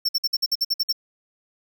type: tone bursts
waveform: square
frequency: 5420 Hz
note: E8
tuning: 47 cents sharp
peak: -19 dBFS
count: 10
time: 0.05-0.927 s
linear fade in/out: 10 ms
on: 40 ms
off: 53 ms
effects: 10-bit